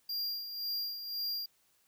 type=tone with tremolo; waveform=square; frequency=4781 Hz; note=D8; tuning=30 cents sharp; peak=-33 dBFS; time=0.09-1.46 s; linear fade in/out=5 ms; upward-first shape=sine; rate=1.9 Hz; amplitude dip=60%; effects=white hiss -71 dBFS RMS until 1.87 s

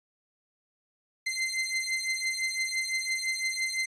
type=beating tone pair; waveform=sawtooth; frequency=2072 / 2077.9 Hz; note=C7 / C7; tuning=-17 / -13 cents; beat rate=5.9 Hz; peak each=-28 dBFS; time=1.26-3.86 s; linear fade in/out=10 ms; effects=resampled to 22050 Hz

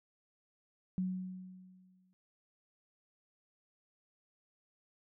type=tone with exponential decay; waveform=sine; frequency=185 Hz; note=F#3; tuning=in tune; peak=-30 dBFS; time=0.98-2.13 s; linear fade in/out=0 ms; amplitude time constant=250 ms; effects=none

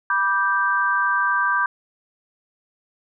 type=chord; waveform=sine; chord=G major; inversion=first; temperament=just; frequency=980 / 1176 / 1568 Hz; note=B5 / D6 / G6; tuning=-14 / +2 / 0 cents; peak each=-24 / -22 / -20 dBFS; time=0.1-1.66 s; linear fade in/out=2 ms; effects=none

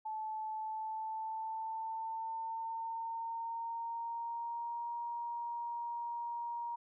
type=tone with pitch glide; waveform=sine; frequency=870 to 943.3 Hz; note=A5 to A#5; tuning=-20 to +20 cents; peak=-37 dBFS; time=0.05-6.76 s; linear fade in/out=10 ms; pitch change=+140 cents; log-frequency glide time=0.53-4.92 s; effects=none

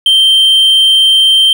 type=tone; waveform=triangle; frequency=3136 Hz; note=G7; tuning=in tune; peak=-3 dBFS; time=0.06-1.53 s; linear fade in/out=2 ms; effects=none

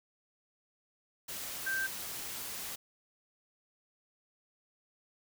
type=tone in noise; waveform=sine; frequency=1568 Hz; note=G6; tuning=in tune; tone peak=-31 dBFS; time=1.66-1.87 s; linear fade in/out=10 ms; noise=white; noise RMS=-41 dBFS; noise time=1.28-2.76 s; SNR=+7 dB; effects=none

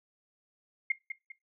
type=tone with echo; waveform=sine; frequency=2131 Hz; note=C7; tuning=31 cents sharp; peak=-24 dBFS; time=0.9-0.92 s; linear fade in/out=5 ms; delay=200 ms; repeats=2; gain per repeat=-9 dB; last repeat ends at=1.32 s; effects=noise-tail reverb RT60 0.2 s tail -17 dB re dry

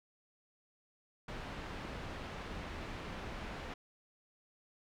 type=low-pass noise; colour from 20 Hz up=pink; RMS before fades=-44 dBFS; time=1.28-3.74 s; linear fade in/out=5 ms; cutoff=2900 Hz; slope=12 dB/octave; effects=none

